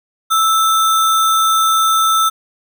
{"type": "tone with sample-and-hold", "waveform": "sine", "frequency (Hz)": 1318.5, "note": "E6", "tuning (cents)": 0, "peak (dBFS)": -10, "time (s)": [0.3, 2.3], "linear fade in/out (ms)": 20, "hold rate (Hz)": 4900, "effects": []}